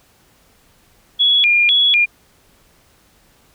sine tone with vibrato, 2850 Hz, F7, 34 cents sharp, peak -10 dBFS, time 1.19-2.06 s, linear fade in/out 20 ms, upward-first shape square, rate 2 Hz, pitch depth 290 cents each way, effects pink hiss -54 dBFS RMS until 3.54 s

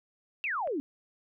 sine exponential sweep, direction down, 2794 to 261.6 Hz, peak -29 dBFS, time 0.44-0.8 s, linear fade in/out 0 ms
click, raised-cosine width 0.5 ms, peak -32 dBFS, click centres 0.674 s
effects none

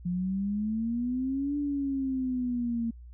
sine exponential two-way sweep, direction up then down, 174.3 to 291.2 to 227.9 Hz, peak -27 dBFS, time 0.05-2.91 s, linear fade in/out 10 ms, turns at 1.57 s, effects added 60 Hz sine -44 dBFS peak until 3.13 s

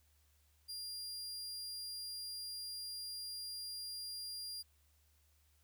sawtooth tone, 4800 Hz, D8, 37 cents sharp, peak -40 dBFS, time 0.68-4.63 s, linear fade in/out 20 ms, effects added 74 Hz sine -70 dBFS peak until 5.63 s + white hiss -75 dBFS RMS until 5.63 s

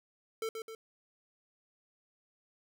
square tone with echo, 446 Hz, A4, 23 cents sharp, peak -34 dBFS, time 0.42-0.49 s, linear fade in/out 2 ms, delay 130 ms, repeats 2, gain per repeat -5 dB, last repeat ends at 0.75 s, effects none

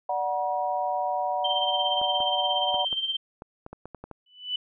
sine chord, D augmented, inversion none, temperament equal with one note detuned, 587.3 / 740 / 956.3 Hz, D5 / F#5 / A#5, 0 / 0 / +44 cents, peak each -31 / -27 / -30 dBFS, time 0.09-2.85 s, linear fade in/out 5 ms
sine tone with tremolo, 3136 Hz, G7, in tune, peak -23 dBFS, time 1.44-3.17 s, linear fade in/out 10 ms, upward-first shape sine, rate 17 Hz, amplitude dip 65%
clicks, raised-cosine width 1 ms, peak -25 dBFS, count 11, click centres 2.015 / 2.204 / 2.744 / 2.928 / 3.421 / 3.664 / 3.73 / 3.856 / 3.947 / 4.04 / 4.113 s
sine tone with exponential growth, 2985 Hz, F#7, 15 cents sharp, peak -23 dBFS, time 4.26-4.56 s, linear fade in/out 5 ms, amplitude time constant 64 ms
effects none

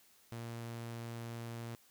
sawtooth tone, 116.54 Hz, A#2, in tune, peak -38 dBFS, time 0.32-1.75 s, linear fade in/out 0 ms, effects white hiss -66 dBFS RMS until 1.9 s

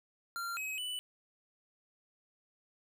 square tone with pitch steps, 1381 / 2547 / 2979 Hz, F6 / D#7 / F#7, -20 / +40 / +11 cents, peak -37 dBFS, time 0.36-0.99 s, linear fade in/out 0 ms, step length 210 ms, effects 12-bit

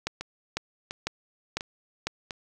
two click trains, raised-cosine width 0.2 ms, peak -17 / -11 dBFS, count 4 / 5, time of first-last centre 0.21-2.308 / 0.07-2.07 s, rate 1.43 / 2 Hz, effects none

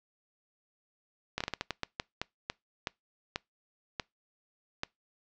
slowing click train, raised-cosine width 0.2 ms, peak -14 dBFS, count 15, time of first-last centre 1.38-4.834 s, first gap 25 ms, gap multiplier 1.31, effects noise-tail reverb RT60 0.2 s tail -25 dB re dry + low-pass 5000 Hz 12 dB/octave

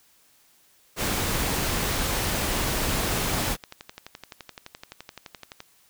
pink noise, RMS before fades -26 dBFS, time 0.96-3.57 s, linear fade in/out 50 ms
click train, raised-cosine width 0.2 ms, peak -21 dBFS, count 31, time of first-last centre 3.04-5.604 s, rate 11.7 Hz
effects white hiss -60 dBFS RMS until 5.89 s

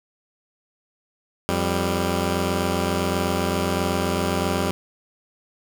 10% pulse tone pair together, 87.7 / 196.88 Hz, F2 / G3, +8 / +8 cents, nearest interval octave + major second, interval 1400 cents, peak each -15 / -16 dBFS, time 1.49-4.71 s, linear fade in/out 0 ms, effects none

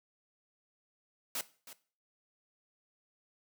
white noise with echo, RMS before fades -36 dBFS, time 1.35-1.41 s, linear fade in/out 2 ms, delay 320 ms, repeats 1, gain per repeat -14 dB, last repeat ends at 1.73 s, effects noise-tail reverb RT60 0.4 s tail -17 dB re dry + high-pass 150 Hz 12 dB/octave

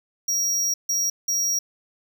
square tone bursts at uneven times, 5670 Hz, F8, 25 cents sharp, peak -21 dBFS, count 3, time 0.28-0.74 / 0.89-1.1 / 1.28-1.59 s, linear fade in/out 5 ms, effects none

